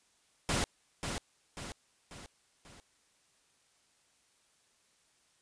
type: noise with echo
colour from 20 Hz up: pink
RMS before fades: -31 dBFS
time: 0.49-0.64 s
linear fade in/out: 0 ms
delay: 540 ms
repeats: 4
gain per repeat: -6 dB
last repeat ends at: 2.8 s
effects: white hiss -70 dBFS RMS until 5.41 s + resampled to 22050 Hz